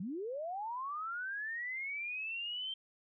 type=linear sweep; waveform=sine; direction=up; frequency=164.4 to 3145 Hz; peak=-37 dBFS; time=0-2.74 s; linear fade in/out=5 ms; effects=none